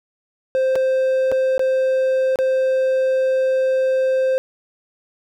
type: tone with dropouts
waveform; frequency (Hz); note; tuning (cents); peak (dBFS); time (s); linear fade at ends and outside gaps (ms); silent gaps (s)
triangle; 523.3; C5; 0; -13; 0.55-4.38; 0; 0.755-0.759 / 1.316-1.322 / 1.58-1.594 / 2.358-2.388
effects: none